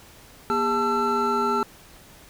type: tone cluster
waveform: triangle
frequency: 239.3 / 405.4 / 878 / 1344 Hz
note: A#3 / G#4 / A5 / E6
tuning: +46 / -42 / -4 / +33 cents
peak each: -27 / -24 / -25 / -22 dBFS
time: 0.5-1.63 s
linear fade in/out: 0 ms
effects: pink hiss -49 dBFS RMS until 2.29 s